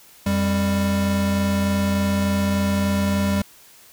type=tone pair together; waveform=square; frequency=88.3 / 198.23 Hz; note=F2 / G3; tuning=+20 / +20 cents; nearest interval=octave + major second; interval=1400 cents; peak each=-25 / -20 dBFS; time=0.26-3.42 s; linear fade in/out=5 ms; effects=white hiss -49 dBFS RMS until 3.92 s